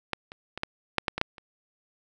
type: clicks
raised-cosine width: 0.3 ms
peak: -11 / -25 / -19 / -12 / -6 / -9 / -14 / -6 / -29 dBFS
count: 9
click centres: 0.133 / 0.319 / 0.576 / 0.634 / 0.983 / 1.082 / 1.18 / 1.214 / 1.382 s
effects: none